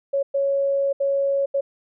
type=tone bursts at uneven times; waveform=sine; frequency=554.4 Hz; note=C#5; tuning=in tune; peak=-18 dBFS; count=4; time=0.13-0.23 / 0.34-0.93 / 1-1.46 / 1.54-1.61 s; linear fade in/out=10 ms; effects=none